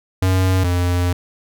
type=tone pair in turn; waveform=square; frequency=93.4 / 88.67 Hz; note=F#2 / F2; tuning=+17 / +27 cents; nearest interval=minor second; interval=90 cents; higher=first; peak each=-14 / -16 dBFS; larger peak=first; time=0.22-0.64 / 0.64-1.13 s; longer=second; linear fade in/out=5 ms; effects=none